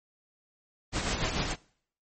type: noise with tremolo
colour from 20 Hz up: pink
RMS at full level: -28 dBFS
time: 0.92-1.56 s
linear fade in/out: 50 ms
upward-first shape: sine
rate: 6.8 Hz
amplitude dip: 50%
effects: noise-tail reverb RT60 0.6 s tail -23 dB re dry + MP3 32 kbps